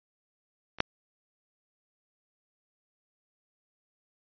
clicks, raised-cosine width 0.3 ms, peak -28 / -6 dBFS, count 2, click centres 0.786 / 0.804 s, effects resampled to 11025 Hz

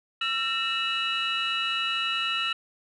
sine tone cluster, 1344 / 1827 / 2633 / 2902 / 3918 Hz, E6 / A#6 / E7 / F#7 / B7, +33 / -35 / -3 / -34 / -15 cents, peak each -30 / -36 / -30 / -28 / -34 dBFS, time 0.21-2.53 s, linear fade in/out 5 ms, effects tanh soft clip ceiling -18 dBFS

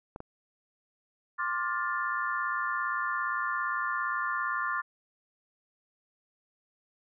clicks, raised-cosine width 1 ms, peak -26 dBFS, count 2, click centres 0.161 / 0.204 s
sine chord, D minor seventh, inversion third, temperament just, 1057.2 / 1174.7 / 1409.6 / 1762 Hz, C6 / D6 / F6 / A6, +18 / 0 / +16 / +2 cents, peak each -34 dBFS, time 1.38-4.82 s, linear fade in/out 20 ms
effects none

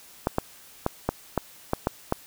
clicks, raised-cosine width 1 ms, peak -8 dBFS, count 8, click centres 0.271 / 0.384 / 0.864 / 1.09 / 1.377 / 1.734 / 1.871 / 2.124 s, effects white hiss -50 dBFS RMS until 2.26 s

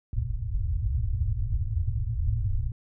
white low-pass noise, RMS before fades -27 dBFS, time 0.13-2.72 s, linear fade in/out 2 ms, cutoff 120 Hz, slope 96 dB/octave, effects none

